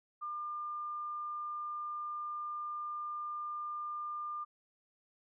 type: tone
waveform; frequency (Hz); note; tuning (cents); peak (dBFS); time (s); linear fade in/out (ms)
sine; 1200; D6; +37; -37; 0.21-4.45; 20
effects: none